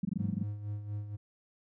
sine tone bursts, 190 Hz, F#3, 46 cents sharp, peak -27 dBFS, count 10, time 0.03-0.429 s, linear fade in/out 5 ms, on 21 ms, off 21 ms
triangle tone with tremolo, 103.83 Hz, G#2, in tune, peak -31 dBFS, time 0.18-1.17 s, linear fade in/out 20 ms, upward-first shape sine, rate 4.2 Hz, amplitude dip 60%
effects none

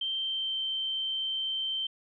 sine tone with pitch glide, 3136 to 3116 Hz, G7 to G7, 0 to -11 cents, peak -29 dBFS, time 0.01-1.87 s, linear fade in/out 5 ms, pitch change -11 cents, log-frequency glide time 0.16-0.6 s, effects none

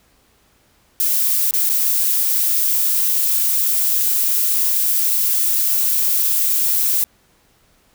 violet noise with dropouts, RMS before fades -17 dBFS, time 1-7.04 s, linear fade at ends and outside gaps 0 ms, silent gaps 1.51-1.537 / 1.692-1.698 s, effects pink hiss -57 dBFS RMS until 7.94 s

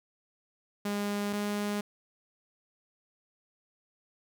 sawtooth tone pair in turn, 204.3 / 206.1 Hz, G#3 / G#3, -28 / -13 cents, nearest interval unison, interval 15 cents, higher second, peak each -26 dBFS, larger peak neither, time 0.85-1.33 / 1.33-1.81 s, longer neither, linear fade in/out 5 ms, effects none

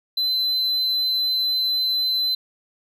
triangle tone, 4048 Hz, B7, 42 cents sharp, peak -18 dBFS, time 0.17-2.35 s, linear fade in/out 5 ms, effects none

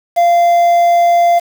triangle tone with quantisation, 691 Hz, F5, 19 cents flat, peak -5 dBFS, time 0.16-1.4 s, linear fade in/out 20 ms, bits 5, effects none

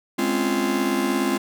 45% pulse chord, Db major seventh, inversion second, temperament just, 207.9 / 259.9 / 277.2 / 346.5 Hz, Ab3 / C4 / Db4 / F4, +2 / -11 / 0 / -14 cents, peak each -27 / -25 / -28 / -25 dBFS, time 0.18-1.38 s, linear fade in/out 10 ms, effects none

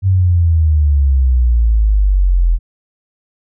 sine exponential sweep, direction down, 97.3 to 41.2 Hz, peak -8 dBFS, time 0.02-2.59 s, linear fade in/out 50 ms, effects none

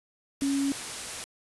sine tone in noise, 277.2 Hz, C#4, in tune, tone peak -24 dBFS, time 0.42-0.72 s, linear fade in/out 0 ms, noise white, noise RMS -36 dBFS, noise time 0.41-1.24 s, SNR +9 dB, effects resampled to 24000 Hz

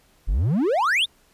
triangle exponential sweep, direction up, 36.97 to 3858 Hz, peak -16 dBFS, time 0.27-1.06 s, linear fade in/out 20 ms, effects pink hiss -59 dBFS RMS until 1.33 s + resampled to 32000 Hz

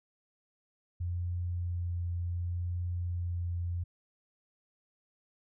sine tone with vibrato, 87.5 Hz, F2, 4 cents sharp, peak -31 dBFS, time 1-3.84 s, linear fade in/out 10 ms, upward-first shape triangle, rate 0.68 Hz, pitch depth 14 cents each way, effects none

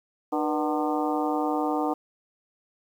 harmonic tone with a mistuned harmonic, 150.9 Hz, D3, 47 cents sharp, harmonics 2 / 3 / 4 / 5 / 6 / 7 / 8, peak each -27 / -31 / -36 / -29 / -33 / -37 / -36 dBFS, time 0.32-1.94 s, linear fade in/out 10 ms, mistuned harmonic 3, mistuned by +110 cents, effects 9-bit

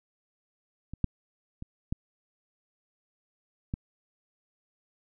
clicks, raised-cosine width 5 ms, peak -26 / -12 / -26 / -17 / -18 dBFS, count 5, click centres 0.936 / 1.043 / 1.624 / 1.925 / 3.739 s, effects none

